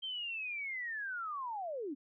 sine linear sweep, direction down, 3164 to 253.3 Hz, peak -37 dBFS, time 0.02-1.95 s, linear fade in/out 20 ms, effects none

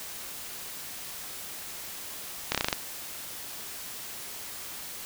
slowing click train, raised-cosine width 0.2 ms, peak -7 dBFS, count 7, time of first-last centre 2.52-2.728 s, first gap 27 ms, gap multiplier 1.1, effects white hiss -40 dBFS RMS until 5.05 s

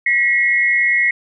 sine tone pair together, 1924 / 2161 Hz, B6 / C#7, -46 / -45 cents, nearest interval major second, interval 201 cents, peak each -15 dBFS, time 0.06-1.11 s, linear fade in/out 5 ms, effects none

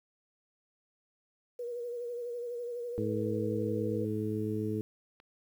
sine tone with vibrato, 480 Hz, B4, 49 cents flat, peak -35 dBFS, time 1.59-4.05 s, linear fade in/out 5 ms, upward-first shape sine, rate 12 Hz, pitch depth 39 cents each way
harmonic tone, 107.3 Hz, A2, 43 cents flat, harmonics 1 / 2 / 3 / 4, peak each -36 / -36 / -36 / -36 dBFS, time 2.98-4.81 s, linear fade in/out 0 ms
click, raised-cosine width 0.3 ms, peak -39 dBFS, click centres 5.201 s
effects 10-bit

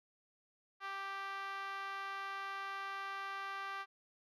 5% pulse tone with band-pass filter, 392 Hz, G4, in tune, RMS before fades -43 dBFS, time 0.8-3.86 s, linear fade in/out 50 ms, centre 1200 Hz, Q 2.1, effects none

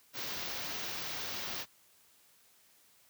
white band-stop noise, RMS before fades -39 dBFS, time 0.13-1.66 s, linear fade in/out 50 ms, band 6200 to 16000 Hz, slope 48 dB/octave, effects white hiss -65 dBFS RMS until 3.09 s + high-pass 60 Hz 12 dB/octave

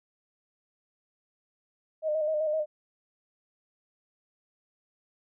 sine tone with vibrato, 618 Hz, D#5, 12 cents flat, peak -25 dBFS, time 2.02-2.66 s, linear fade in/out 50 ms, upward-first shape square, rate 7.8 Hz, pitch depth 37 cents each way, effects none

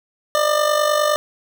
25% pulse tone with amplitude modulation, 600 Hz, D5, 37 cents sharp, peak -9 dBFS, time 0.35-1.16 s, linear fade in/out 0 ms, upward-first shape sine, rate 49.8 Hz, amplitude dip 60%, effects none

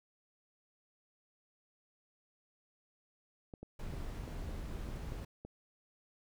clicks, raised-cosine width 2 ms, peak -33 dBFS, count 8, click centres 3.538 / 3.63 / 3.937 / 4.278 / 4.493 / 4.888 / 5.121 / 5.45 s
brown noise, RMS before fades -42 dBFS, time 3.79-5.25 s, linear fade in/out 5 ms
effects none

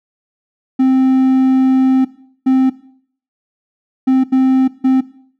triangle tone bursts at uneven times, 261.8 Hz, C4, 1 cent sharp, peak -6 dBFS, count 5, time 0.79-2.05 / 2.46-2.7 / 4.07-4.24 / 4.32-4.68 / 4.84-5.01 s, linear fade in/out 10 ms, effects noise-tail reverb RT60 0.6 s tail -18 dB re dry

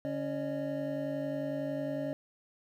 triangle tone cluster, 144.2 / 278 / 558 / 609 Hz, D3 / C#4 / C#5 / D#5, -31 / +5 / +11 / -37 cents, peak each -40 / -34 / -38 / -35 dBFS, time 0.05-2.13 s, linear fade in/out 0 ms, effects 11-bit

